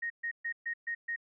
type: tone bursts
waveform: sine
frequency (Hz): 1864.7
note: A#6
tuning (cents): 0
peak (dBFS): -32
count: 6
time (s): 0.02-1.162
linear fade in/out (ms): 10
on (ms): 82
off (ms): 130
effects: none

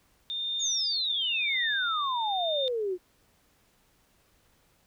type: tone with tremolo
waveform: sine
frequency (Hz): 3625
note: A#7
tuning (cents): -49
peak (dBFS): -28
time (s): 0.3-2.68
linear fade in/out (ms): 0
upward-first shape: triangle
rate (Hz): 0.95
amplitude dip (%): 55
type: exponential sweep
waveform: sine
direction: down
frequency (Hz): 6920 to 349.2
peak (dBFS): -27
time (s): 0.59-2.98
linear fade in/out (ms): 50
effects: pink hiss -66 dBFS RMS until 4.86 s

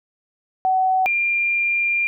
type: tone pair in turn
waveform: sine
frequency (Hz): 752 / 2392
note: F#5 / D7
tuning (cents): +28 / +31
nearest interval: octave + minor sixth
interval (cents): 2003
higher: second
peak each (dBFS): -15 / -17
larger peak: first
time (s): 0.65-1.06 / 1.06-2.07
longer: second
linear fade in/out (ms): 0
effects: none

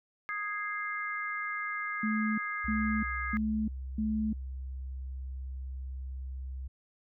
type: chord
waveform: sine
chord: Ab major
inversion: second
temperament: equal with one note detuned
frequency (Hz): 1244.5 / 1652.6 / 2093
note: Eb6 / Ab6 / C7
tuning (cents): 0 / -9 / 0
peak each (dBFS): -37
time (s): 0.29-3.37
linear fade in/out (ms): 0
type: tone bursts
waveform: sine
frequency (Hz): 216.7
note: A3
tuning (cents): -26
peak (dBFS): -28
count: 4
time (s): 2.03-4.33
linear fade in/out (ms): 5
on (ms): 350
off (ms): 300
type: tone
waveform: sine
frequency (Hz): 65.41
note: C2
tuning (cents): 0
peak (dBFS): -36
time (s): 2.64-6.68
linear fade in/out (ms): 10
effects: none

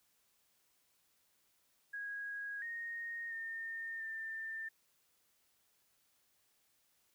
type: tone with pitch steps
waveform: sine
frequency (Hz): 1648 / 1857 / 1821 / 1791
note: G#6 / A#6 / A#6 / A6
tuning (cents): -14 / -7 / -41 / +30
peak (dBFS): -40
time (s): 1.93-4.69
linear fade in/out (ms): 10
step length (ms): 690
effects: white hiss -75 dBFS RMS until 7.14 s

